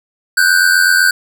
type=tone pair together; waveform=square; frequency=1480 / 1568 Hz; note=F#6 / G6; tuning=0 / 0 cents; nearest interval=minor second; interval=100 cents; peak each=-12 dBFS; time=0.37-1.11 s; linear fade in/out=5 ms; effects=none